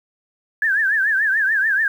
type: tone with vibrato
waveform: sine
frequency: 1669 Hz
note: G#6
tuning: 8 cents sharp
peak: -15 dBFS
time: 0.62-1.88 s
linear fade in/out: 2 ms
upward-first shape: triangle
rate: 6.9 Hz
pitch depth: 170 cents each way
effects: 8-bit